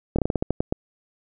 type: slowing click train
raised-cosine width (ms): 2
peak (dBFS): -8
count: 10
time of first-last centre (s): 0.16-0.725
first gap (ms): 26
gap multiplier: 1.21
effects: none